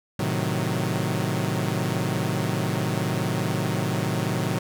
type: chord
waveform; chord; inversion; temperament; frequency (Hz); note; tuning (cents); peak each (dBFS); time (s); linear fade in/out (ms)
sawtooth; A diminished seventh; none; equal; 110 / 130.81 / 155.56 / 185; A2 / C3 / Eb3 / Gb3; 0 / 0 / 0 / 0; -25; 0.19-4.59; 5
effects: none